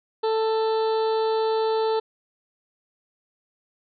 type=harmonic tone; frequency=442.2 Hz; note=A4; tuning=9 cents sharp; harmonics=1 / 2 / 3 / 4 / 6 / 7 / 8 / 9 / 10; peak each=-21 / -27 / -36 / -44 / -48 / -48 / -43 / -41 / -44 dBFS; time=0.23-2 s; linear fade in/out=10 ms; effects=none

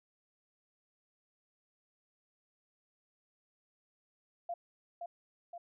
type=tone with echo; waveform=sine; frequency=690 Hz; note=F5; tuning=21 cents flat; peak=-35 dBFS; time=4.49-4.54 s; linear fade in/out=5 ms; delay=520 ms; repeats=2; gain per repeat=-4 dB; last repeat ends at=5.58 s; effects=none

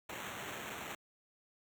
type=noise with sample-and-hold; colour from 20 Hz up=violet; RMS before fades=-44 dBFS; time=0.09-0.95 s; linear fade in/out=5 ms; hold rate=4900 Hz; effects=high-pass 80 Hz 12 dB/octave

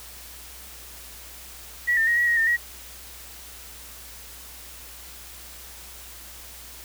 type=tone with pitch steps; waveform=sine; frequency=1932 / 1803 / 1884 / 1920 / 1886 / 1812 / 1905 Hz; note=B6 / A6 / A#6 / B6 / A#6 / A#6 / A#6; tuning=-39 / +42 / +18 / -49 / +20 / -50 / +37 cents; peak=-18 dBFS; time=1.87-2.57 s; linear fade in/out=20 ms; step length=100 ms; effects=added 60 Hz sine -48 dBFS peak until 6.84 s + white hiss -43 dBFS RMS until 6.84 s

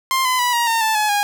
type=tone with pitch steps; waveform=sawtooth; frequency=1053 / 1016 / 980.2 / 945.7 / 912.5 / 880.4 / 849.4 / 819.5 Hz; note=C6 / B5 / B5 / A#5 / A#5 / A5 / G#5 / G#5; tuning=+11 / +49 / -13 / +25 / -37 / +1 / +39 / -23 cents; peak=-12 dBFS; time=0.11-1.23 s; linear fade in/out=0 ms; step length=140 ms; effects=none

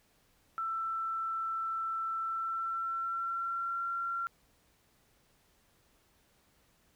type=tone with pitch glide; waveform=sine; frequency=1333 to 1370.5 Hz; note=E6 to F6; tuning=+19 to -33 cents; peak=-32 dBFS; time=0.58-4.27 s; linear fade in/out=0 ms; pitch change=+48 cents; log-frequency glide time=2.2-3.85 s; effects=pink hiss -69 dBFS RMS until 6.95 s

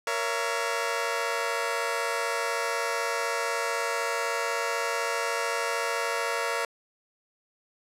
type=chord; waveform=15% pulse; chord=A# diminished; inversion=none; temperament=just; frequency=466.2 / 559.4 / 671.3 Hz; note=A#4 / C#5 / E5; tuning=0 / +16 / +31 cents; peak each=-24 / -25 / -26 dBFS; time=0.07-6.65 s; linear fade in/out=2 ms; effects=low-pass 11000 Hz 12 dB/octave

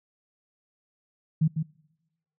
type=tone with echo; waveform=sine; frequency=158 Hz; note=D#3; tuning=27 cents sharp; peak=-18 dBFS; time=1.41-1.48 s; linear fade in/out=10 ms; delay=150 ms; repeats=1; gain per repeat=-6 dB; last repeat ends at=1.63 s; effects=noise-tail reverb RT60 1.0 s tail -25 dB re dry

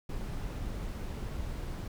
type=noise; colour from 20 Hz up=brown; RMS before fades=-37 dBFS; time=0.09-1.88 s; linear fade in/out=5 ms; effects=none

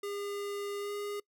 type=tone with pitch glide; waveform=square; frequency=405.2 to 409.9 Hz; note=G#4 to G#4; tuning=-43 to -23 cents; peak=-36 dBFS; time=0.03-1.2 s; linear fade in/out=5 ms; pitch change=+20 cents; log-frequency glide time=0.79-0.92 s; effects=noise-tail reverb RT60 0.1 s tail -24 dB re dry

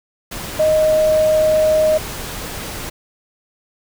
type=tone in noise; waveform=sine; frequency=622.3 Hz; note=D#5; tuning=in tune; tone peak=-11 dBFS; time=0.59-1.98 s; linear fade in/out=10 ms; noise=pink; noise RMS=-28 dBFS; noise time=0.31-2.9 s; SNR=+14 dB; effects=none

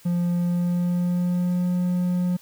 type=tone with pitch glide; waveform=triangle; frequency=174.61 to 179 Hz; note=F3 to F3; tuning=0 to +43 cents; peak=-18 dBFS; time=0.05-2.37 s; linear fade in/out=10 ms; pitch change=+43 cents; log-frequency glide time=0.37-1.71 s; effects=white hiss -52 dBFS RMS until 2.41 s

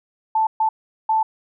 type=tone bursts at uneven times; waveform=sine; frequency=880 Hz; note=A5; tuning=in tune; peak=-15 dBFS; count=3; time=0.35-0.47 / 0.6-0.69 / 1.09-1.23 s; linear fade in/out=5 ms; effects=none

